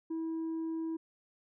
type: tone with tanh clipping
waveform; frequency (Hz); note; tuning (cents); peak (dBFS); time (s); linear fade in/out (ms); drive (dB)
sine; 324.8; E4; -26; -34; 0.1-0.97; 10; 2
effects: none